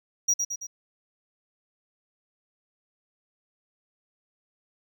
triangle tone with echo, 5750 Hz, F8, 50 cents sharp, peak -18 dBFS, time 0.28-0.34 s, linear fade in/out 10 ms, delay 110 ms, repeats 3, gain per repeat -5 dB, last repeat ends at 0.67 s, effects none

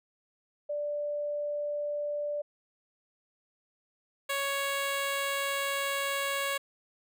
sine / 10% pulse tone pair in turn, 587.3 / 555.4 Hz, D5 / C#5, 0 / +3 cents, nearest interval minor second, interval 97 cents, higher first, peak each -30 / -21 dBFS, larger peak second, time 0.69-2.42 / 4.29-6.58 s, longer second, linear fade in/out 10 ms, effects none

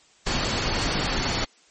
sine tone in noise, 4435 Hz, C#8, in tune, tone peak -34 dBFS, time 0.26-1.45 s, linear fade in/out 10 ms, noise pink, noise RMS -25 dBFS, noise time 0.26-1.45 s, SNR -12 dB, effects white hiss -57 dBFS RMS until 1.7 s + MP3 32 kbps

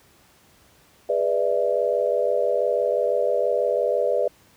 sine chord, E dominant seventh, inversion first, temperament just, 412 / 494.4 / 593.3 / 659.3 Hz, G#4 / B4 / D5 / E5, -14 / +2 / +18 / 0 cents, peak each -27 / -23 / -23 / -27 dBFS, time 1.09-4.28 s, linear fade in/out 5 ms, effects pink hiss -56 dBFS RMS until 4.56 s + high-pass 60 Hz 12 dB/octave

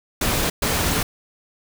pink noise bursts at uneven times, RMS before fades -21 dBFS, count 2, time 0.21-0.5 / 0.62-1.03 s, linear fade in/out 5 ms, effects none

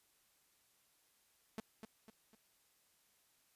sawtooth tone with echo, 220 Hz, A3, in tune, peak -37 dBFS, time 1.58-1.6 s, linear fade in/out 0 ms, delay 250 ms, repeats 3, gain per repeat -7 dB, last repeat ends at 2.35 s, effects white hiss -74 dBFS RMS until 3.55 s + resampled to 32000 Hz

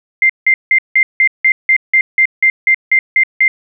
sine tone bursts, 2093 Hz, C7, in tune, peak -6 dBFS, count 14, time 0.22-3.48 s, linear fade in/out 2 ms, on 75 ms, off 170 ms, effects none

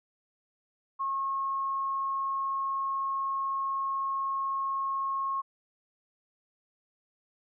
sine tone, 1086 Hz, C#6, 36 cents flat, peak -28 dBFS, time 0.99-5.42 s, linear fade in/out 20 ms, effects none

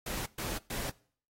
pink noise bursts, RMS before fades -37 dBFS, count 3, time 0.06-0.9 s, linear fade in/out 5 ms, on 200 ms, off 120 ms, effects noise-tail reverb RT60 0.5 s tail -22 dB re dry + AAC 48 kbps

